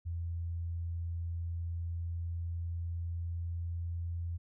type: tone with pitch glide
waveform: sine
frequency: 84.6 to 85.19 Hz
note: E2 to F2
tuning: +45 to -42 cents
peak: -34 dBFS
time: 0.05-4.38 s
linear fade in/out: 20 ms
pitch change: +13 cents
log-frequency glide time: 1.37-4.21 s
effects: none

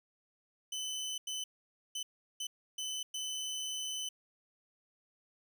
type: tone bursts at uneven times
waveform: 25% pulse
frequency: 3024 Hz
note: F#7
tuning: 37 cents sharp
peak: -33 dBFS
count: 6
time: 0.72-1.18 / 1.27-1.44 / 1.95-2.03 / 2.4-2.47 / 2.78-3.03 / 3.14-4.09 s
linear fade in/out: 5 ms
effects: none

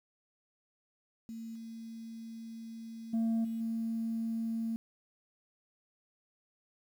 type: tone with level steps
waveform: sine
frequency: 226.5 Hz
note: A#3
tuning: 50 cents flat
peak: -40 / -42 / -25 / -33 / -31 dBFS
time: 1.29-4.76 s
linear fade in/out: 0 ms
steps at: 1.55 / 3.13 / 3.44 / 3.6 s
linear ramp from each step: 10 ms
effects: tanh soft clip ceiling -27 dBFS + 10-bit

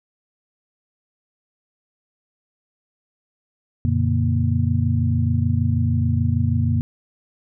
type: tone cluster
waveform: sine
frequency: 91.1 / 117.7 / 143.1 / 234.7 Hz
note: F#2 / A#2 / D3 / A#3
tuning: -26 / +17 / -45 / +12 cents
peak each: -20 / -21 / -25 / -24 dBFS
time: 3.85-6.81 s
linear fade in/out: 0 ms
effects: none

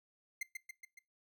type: tone with echo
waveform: 45% pulse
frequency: 2093 Hz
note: C7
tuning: in tune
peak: -36 dBFS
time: 0.41-0.43 s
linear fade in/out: 5 ms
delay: 140 ms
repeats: 4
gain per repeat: -4 dB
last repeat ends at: 0.99 s
effects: noise-tail reverb RT60 0.2 s tail -20 dB re dry

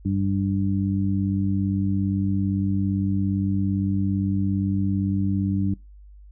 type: harmonic tone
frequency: 97.6 Hz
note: G2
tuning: 7 cents flat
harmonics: 1 / 2 / 3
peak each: -24 / -24 / -27 dBFS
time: 0.05-5.74 s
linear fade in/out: 5 ms
effects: noise-tail reverb RT60 0.2 s tail -22 dB re dry + added 50 Hz sine -43 dBFS peak until 6.31 s

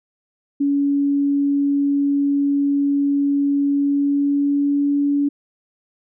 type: tone with pitch glide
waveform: sine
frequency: 282.5 to 285.3 Hz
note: C#4 to C#4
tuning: +33 to +50 cents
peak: -15 dBFS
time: 0.6-5.29 s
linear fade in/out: 10 ms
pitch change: +17 cents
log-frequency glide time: 3.71-4.97 s
effects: none

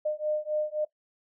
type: beating tone pair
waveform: sine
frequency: 606 / 609.8 Hz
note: D#5 / D#5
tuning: -46 / -35 cents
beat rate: 3.8 Hz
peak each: -30 dBFS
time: 0.05-0.85 s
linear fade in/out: 10 ms
effects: noise-tail reverb RT60 0.1 s tail -18 dB re dry

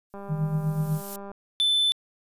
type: noise with exponential growth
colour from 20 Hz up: violet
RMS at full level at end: -33 dBFS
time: 0.1-1.16 s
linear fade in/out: 2 ms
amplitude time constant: 230 ms
type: click train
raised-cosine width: 1 ms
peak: -27 dBFS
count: 235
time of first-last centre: 0.14-1.316 s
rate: 199 Hz
type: tone with tremolo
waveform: sine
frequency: 155.56 Hz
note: D#3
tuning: in tune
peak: -20 dBFS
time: 0.28-1.02 s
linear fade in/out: 50 ms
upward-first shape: triangle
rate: 8.1 Hz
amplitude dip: 75%
type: tone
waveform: triangle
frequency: 3520 Hz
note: A7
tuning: in tune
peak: -18 dBFS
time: 1.6-1.92 s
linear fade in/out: 0 ms
effects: resampled to 32000 Hz

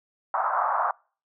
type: band-pass noise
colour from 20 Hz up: white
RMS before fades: -25 dBFS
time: 0.34-0.91 s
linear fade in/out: 2 ms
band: 670 to 1300 Hz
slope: 48 dB/octave
effects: noise-tail reverb RT60 0.4 s tail -26 dB re dry

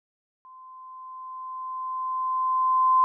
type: tone with level ramp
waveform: sine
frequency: 1034 Hz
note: C6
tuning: 21 cents flat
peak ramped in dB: -45 to -15 dBFS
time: 0.45-3.04 s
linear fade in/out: 0 ms
effects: none

